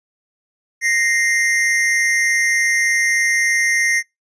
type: tone pair together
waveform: square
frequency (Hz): 1864.7 / 2088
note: A#6 / C7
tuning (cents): 0 / -4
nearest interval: major second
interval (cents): 196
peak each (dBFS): -18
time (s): 0.81-4.03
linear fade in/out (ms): 50
effects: noise-tail reverb RT60 0.2 s tail -25 dB re dry + resampled to 22050 Hz